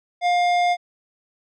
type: tone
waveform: square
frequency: 707 Hz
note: F5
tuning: 21 cents sharp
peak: -17 dBFS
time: 0.21-0.77 s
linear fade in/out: 50 ms
effects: low-pass 4000 Hz 12 dB/octave